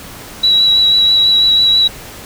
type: tone with vibrato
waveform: sine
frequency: 3907 Hz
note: B7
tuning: 19 cents flat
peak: -7 dBFS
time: 0.43-1.88 s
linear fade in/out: 10 ms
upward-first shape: triangle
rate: 6.1 Hz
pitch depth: 17 cents each way
effects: pink hiss -32 dBFS RMS until 2.25 s